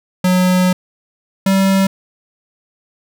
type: tone pair in turn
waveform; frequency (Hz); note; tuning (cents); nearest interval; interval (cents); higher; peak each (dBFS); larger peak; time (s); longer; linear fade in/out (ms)
square; 182.8 / 193.26; F#3 / G3; -21 / -24; minor second; 97; second; -11; neither; 0.24-0.73 / 1.46-1.87; first; 5
effects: none